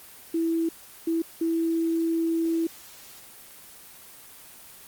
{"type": "tone bursts at uneven times", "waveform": "sine", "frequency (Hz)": 329.6, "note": "E4", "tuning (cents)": 0, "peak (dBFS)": -22, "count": 3, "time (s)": [[0.34, 0.69], [1.07, 1.22], [1.41, 2.67]], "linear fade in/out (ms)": 5, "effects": ["white hiss -47 dBFS RMS until 4.87 s", "Opus 24 kbps"]}